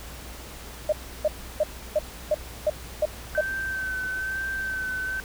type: tone bursts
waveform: sine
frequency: 610 Hz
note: D#5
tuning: 34 cents flat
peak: -18 dBFS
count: 8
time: 0.89-3.41 s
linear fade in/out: 5 ms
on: 35 ms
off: 320 ms
type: tone with vibrato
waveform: sine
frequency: 1541 Hz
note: G6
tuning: 30 cents flat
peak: -27 dBFS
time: 3.35-5.2 s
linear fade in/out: 0 ms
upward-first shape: sine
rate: 1.1 Hz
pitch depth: 27 cents each way
effects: added 60 Hz sine -42 dBFS peak until 5.24 s + pink hiss -42 dBFS RMS until 5.24 s